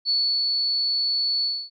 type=tone with ADSR envelope; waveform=sine; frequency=4435 Hz; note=C#8; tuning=in tune; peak=-18 dBFS; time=0.05-1.7 s; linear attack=44 ms; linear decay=320 ms; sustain=-2 dB; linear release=260 ms; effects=MP3 96 kbps

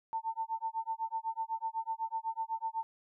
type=tone with tremolo; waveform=sine; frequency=898 Hz; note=A5; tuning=35 cents sharp; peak=-30 dBFS; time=0.13-2.83 s; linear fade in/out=0 ms; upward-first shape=sine; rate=8 Hz; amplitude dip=100%; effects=none

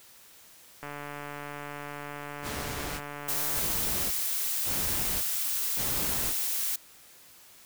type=click train; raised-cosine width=0.5 ms; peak=-24 dBFS; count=402; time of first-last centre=0.83-3.596 s; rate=145 Hz
type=noise bursts; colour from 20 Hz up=pink; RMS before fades=-36 dBFS; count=4; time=2.42-6.34 s; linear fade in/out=50 ms; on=590 ms; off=520 ms
type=noise; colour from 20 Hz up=blue; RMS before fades=-30 dBFS; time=3.28-6.76 s; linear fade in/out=5 ms
effects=white hiss -54 dBFS RMS until 7.65 s

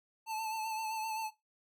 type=tone with vibrato; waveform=square; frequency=880 Hz; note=A5; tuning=in tune; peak=-36 dBFS; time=0.26-1.31 s; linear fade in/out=50 ms; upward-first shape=sine; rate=7.7 Hz; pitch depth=34 cents each way; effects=noise-tail reverb RT60 0.2 s tail -17 dB re dry

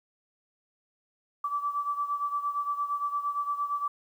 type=beating tone pair; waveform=sine; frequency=1156 / 1164.7 Hz; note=D6 / D6; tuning=-28 / -15 cents; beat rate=8.7 Hz; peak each=-29 / -34 dBFS; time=1.44-3.88 s; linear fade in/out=5 ms; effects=10-bit

